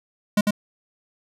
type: tone with echo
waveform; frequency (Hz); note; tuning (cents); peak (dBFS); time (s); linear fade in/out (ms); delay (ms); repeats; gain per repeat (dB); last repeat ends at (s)
square; 207.7; G#3; 0; -16; 0.37-0.41; 5; 98; 1; -2; 0.508
effects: resampled to 32000 Hz